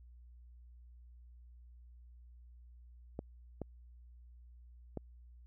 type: clicks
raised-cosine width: 2 ms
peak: -26 dBFS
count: 3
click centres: 3.191 / 3.617 / 4.973 s
effects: added 60 Hz sine -54 dBFS peak until 5.46 s